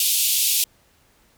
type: band-pass noise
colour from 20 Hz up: white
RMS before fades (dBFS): -20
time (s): 0-0.64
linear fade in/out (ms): 2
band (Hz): 2600 to 16000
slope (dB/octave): 48
effects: pink hiss -59 dBFS RMS until 1.37 s